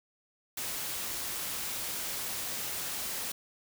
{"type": "noise", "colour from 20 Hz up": "white", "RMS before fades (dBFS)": -36, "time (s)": [0.57, 3.32], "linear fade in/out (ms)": 5, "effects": []}